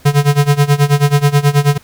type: tone with tremolo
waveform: square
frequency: 144.1 Hz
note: D3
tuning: 33 cents flat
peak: -6 dBFS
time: 0.05-1.78 s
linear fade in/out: 10 ms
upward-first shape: sine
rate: 9.3 Hz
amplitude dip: 90%
effects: pink hiss -45 dBFS RMS until 1.83 s